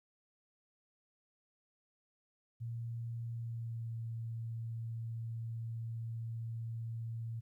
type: tone with pitch glide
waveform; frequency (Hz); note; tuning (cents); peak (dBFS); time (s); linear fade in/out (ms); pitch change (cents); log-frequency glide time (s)
sine; 116.4 to 114.4; A#2 to A#2; -2 to -32; -38; 2.6-7.41; 20; -30; 3.32-3.96
effects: 13-bit